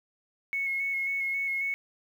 sine tone with vibrato, 2189 Hz, C#7, 22 cents flat, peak -27 dBFS, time 0.53-1.74 s, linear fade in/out 0 ms, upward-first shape square, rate 3.7 Hz, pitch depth 16 cents each way, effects 9-bit

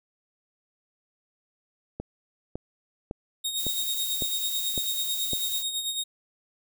click train, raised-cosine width 2 ms, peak -19 dBFS, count 7, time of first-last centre 2-5.333 s, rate 1.8 Hz
sawtooth tone with tremolo, 3729 Hz, A#7, in tune, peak -23 dBFS, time 3.44-6.04 s, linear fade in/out 10 ms, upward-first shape sine, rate 9.1 Hz, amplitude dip 55%
violet noise, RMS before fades -33 dBFS, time 3.55-5.65 s, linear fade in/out 50 ms
effects none

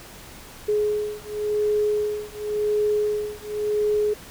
sine beating tone pair, 420 / 420.92 Hz, G#4 / G#4, +19 / +23 cents, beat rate 0.92 Hz, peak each -24 dBFS, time 0.68-4.14 s, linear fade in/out 10 ms, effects pink hiss -43 dBFS RMS until 4.3 s

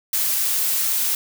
blue noise, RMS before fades -21 dBFS, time 0.13-1.15 s, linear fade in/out 2 ms, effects none

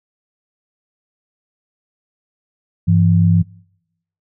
sine tone pair together, 100 / 168.18 Hz, G2 / E3, +35 / +35 cents, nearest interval major sixth, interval 900 cents, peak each -12 dBFS, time 2.87-3.43 s, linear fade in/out 20 ms, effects noise-tail reverb RT60 0.8 s tail -26 dB re dry

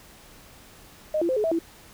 sine tone with pitch steps, 616 / 340.8 / 519 / 423.8 / 653 / 332.3 Hz, D#5 / F4 / C5 / G#4 / E5 / E4, -17 / -42 / -14 / +35 / -17 / +14 cents, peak -21 dBFS, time 1.14-1.59 s, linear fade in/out 5 ms, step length 75 ms, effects pink hiss -50 dBFS RMS until 1.93 s

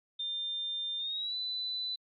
sine tone with pitch glide, 3600 to 3994 Hz, A7 to B7, +39 to +19 cents, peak -33 dBFS, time 0.19-1.96 s, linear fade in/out 10 ms, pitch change +180 cents, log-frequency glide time 0.98-1.36 s, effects AAC 64 kbps

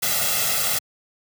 white noise with comb filter, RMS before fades -22 dBFS, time 0.02-0.79 s, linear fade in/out 10 ms, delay 1.5 ms, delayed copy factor +1, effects high-pass 100 Hz 12 dB/octave

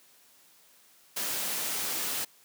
white noise, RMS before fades -32 dBFS, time 1.16-2.25 s, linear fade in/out 10 ms, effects white hiss -60 dBFS RMS until 2.44 s + high-pass 150 Hz 12 dB/octave

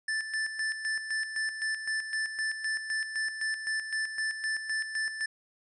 square tone with tremolo, 1760 Hz, A6, in tune, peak -29 dBFS, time 0.08-5.26 s, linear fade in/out 5 ms, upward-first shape square, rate 3.9 Hz, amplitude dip 60%, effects resampled to 24000 Hz

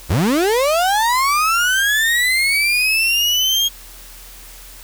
35% pulse linear sweep, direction up, 61.9 to 3270 Hz, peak -12 dBFS, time 0.09-3.69 s, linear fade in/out 20 ms, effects added 41 Hz sine -40 dBFS peak until 4.83 s + white hiss -40 dBFS RMS until 4.83 s

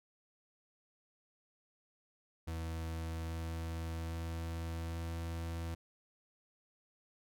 40% pulse tone with pitch steps, 81.6 / 82.12 / 82.64 / 83.17 Hz, E2 / E2 / E2 / E2, -17 / -6 / +5 / +16 cents, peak -37 dBFS, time 2.47-5.75 s, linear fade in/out 10 ms, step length 820 ms, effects none

